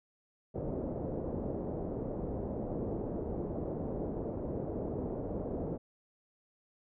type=low-pass noise; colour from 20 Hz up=white; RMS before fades=-37 dBFS; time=0.54-5.78 s; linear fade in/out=20 ms; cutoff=540 Hz; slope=24 dB/octave; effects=none